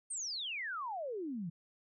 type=exponential sweep; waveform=sine; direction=down; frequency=9010 to 157.1 Hz; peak=-37 dBFS; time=0.1-1.5 s; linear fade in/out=10 ms; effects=none